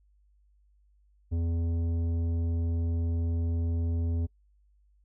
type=tone with tanh clipping; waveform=triangle; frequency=83.8 Hz; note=E2; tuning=29 cents sharp; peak=-28 dBFS; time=1.31-4.27 s; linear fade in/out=20 ms; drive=15 dB; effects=noise-tail reverb RT60 0.1 s tail -22 dB re dry + added 50 Hz sine -61 dBFS peak until 5.04 s